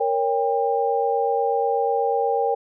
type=chord; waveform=sine; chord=G diminished; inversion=first; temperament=equal with one note detuned; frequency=466.2 / 554.4 / 798.2 Hz; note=Bb4 / Db5 / G5; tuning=0 / 0 / +31 cents; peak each=-22 / -26 / -22 dBFS; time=0-2.55 s; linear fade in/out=10 ms; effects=none